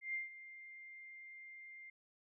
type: tone with ADSR envelope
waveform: sine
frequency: 2103 Hz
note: C7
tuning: 8 cents sharp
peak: -36 dBFS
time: 0.01-1.9 s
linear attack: 130 ms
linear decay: 150 ms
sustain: -15 dB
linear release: 5 ms
effects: none